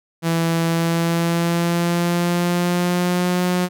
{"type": "tone with pitch glide", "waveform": "sawtooth", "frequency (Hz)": [165.9, 179.87], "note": ["E3", "F#3"], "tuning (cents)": [11, -49], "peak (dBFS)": -13, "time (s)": [0.22, 3.69], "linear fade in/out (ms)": 50, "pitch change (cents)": 140, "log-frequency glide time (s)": [0.66, 3.42], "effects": []}